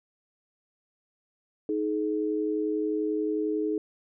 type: tone pair together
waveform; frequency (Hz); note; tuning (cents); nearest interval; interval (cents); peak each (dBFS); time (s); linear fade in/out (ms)
sine; 313.5 / 424.7; D#4 / G#4; +13 / +39; perfect fourth; 526; -28; 1.69-3.78; 2
effects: none